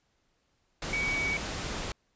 sine tone in noise, 2258 Hz, C#7, 31 cents sharp, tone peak -28 dBFS, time 0.93-1.37 s, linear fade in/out 2 ms, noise pink, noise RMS -35 dBFS, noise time 0.82-1.92 s, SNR +4 dB, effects pink hiss -73 dBFS RMS until 2.15 s + resampled to 16000 Hz

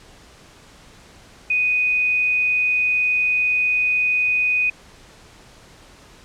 sine tone, 2489 Hz, D#7, in tune, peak -16 dBFS, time 1.5-4.7 s, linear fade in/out 5 ms, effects pink hiss -47 dBFS RMS until 6.24 s + low-pass 8000 Hz 12 dB/octave

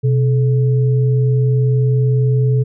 sine tone pair together, 127.84 / 430 Hz, C3 / A4, -40 / -40 cents, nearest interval octave + major sixth, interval 2100 cents, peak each -11 / -22 dBFS, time 0.03-2.64 s, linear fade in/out 20 ms, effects none

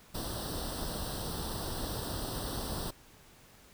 pink noise with comb filter, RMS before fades -37 dBFS, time 0.14-2.91 s, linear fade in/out 10 ms, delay 0.22 ms, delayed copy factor +0.95, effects pink hiss -58 dBFS RMS until 3.73 s

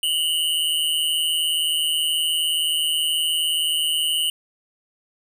square tone pair together, 2865 / 3024 Hz, F7 / F#7, +44 / +37 cents, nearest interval minor second, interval 93 cents, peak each -23 dBFS, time 0.03-4.3 s, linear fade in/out 2 ms, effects none

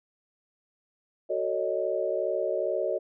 sine chord, D# half-diminished seventh, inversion first, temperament just, 373.4 / 448 / 560 / 622.3 Hz, F#4 / A4 / C#5 / D#5, +16 / +31 / +18 / 0 cents, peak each -32 / -33 / -30 / -30 dBFS, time 1.29-2.99 s, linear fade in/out 20 ms, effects none

